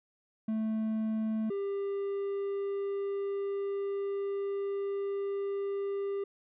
triangle tone pair in turn, 219.3 / 397.8 Hz, A3 / G4, -6 / +25 cents, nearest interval minor seventh, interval 1031 cents, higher second, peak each -27 / -29 dBFS, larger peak first, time 0.48-1.5 / 1.5-6.24 s, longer second, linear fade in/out 5 ms, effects resampled to 8000 Hz

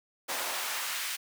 pink noise with high-pass filter sweep, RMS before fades -34 dBFS, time 0.28-1.17 s, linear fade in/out 20 ms, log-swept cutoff 580 to 2000 Hz, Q 0.91, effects none

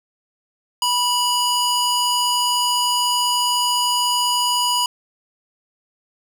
square tone with band-pass filter, 979 Hz, B5, 15 cents flat, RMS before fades -19 dBFS, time 0.82-4.86 s, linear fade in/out 2 ms, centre 5400 Hz, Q 0.54, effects none

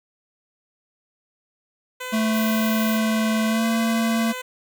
10% pulse tone, 506 Hz, B4, 42 cents sharp, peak -21 dBFS, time 2-4.42 s, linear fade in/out 10 ms
square tone with pitch glide, 220 to 226.3 Hz, A3 to A3, 0 to +49 cents, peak -20 dBFS, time 2.12-4.33 s, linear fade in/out 20 ms, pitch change +49 cents, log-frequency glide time 3.47-3.65 s
white high-pass noise, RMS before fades -33 dBFS, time 2.32-3 s, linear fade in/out 50 ms, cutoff 12000 Hz, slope 96 dB/octave
effects none

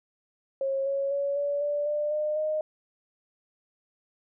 sine tone with pitch steps, 542 / 552.1 / 562.4 / 572.9 / 583.6 / 594.5 / 605.6 / 616.9 Hz, C#5 / C#5 / C#5 / D5 / D5 / D5 / D#5 / D#5, -39 / -7 / +25 / -43 / -11 / +21 / -47 / -15 cents, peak -25 dBFS, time 0.61-2.61 s, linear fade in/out 2 ms, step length 250 ms, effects none

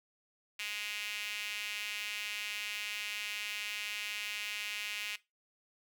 sawtooth tone with high-pass filter, 208.1 Hz, G#3, 4 cents sharp, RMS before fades -40 dBFS, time 0.59-5.16 s, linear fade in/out 5 ms, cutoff 2500 Hz, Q 3.1, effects noise-tail reverb RT60 0.2 s tail -17 dB re dry

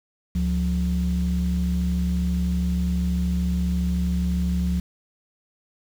sine tone pair together, 70.72 / 178.2 Hz, C#2 / F3, +35 / +35 cents, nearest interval octave + major third, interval 1600 cents, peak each -22 dBFS, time 0.35-4.8 s, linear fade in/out 5 ms, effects tanh soft clip ceiling -14 dBFS + 7-bit

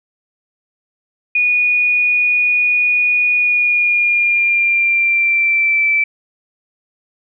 sine tone with pitch glide, 2458 to 2324 Hz, D#7 to D7, -22 to -19 cents, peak -11 dBFS, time 1.35-6.04 s, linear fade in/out 5 ms, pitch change -97 cents, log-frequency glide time 3.36-5.87 s, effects none

